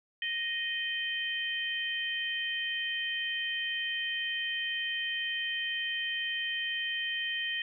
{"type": "harmonic tone", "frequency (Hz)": 622, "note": "D#5", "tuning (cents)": -1, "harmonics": [3, 4, 5], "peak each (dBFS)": [-34, -39, -34], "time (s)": [0.22, 7.62], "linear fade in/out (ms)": 2, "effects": []}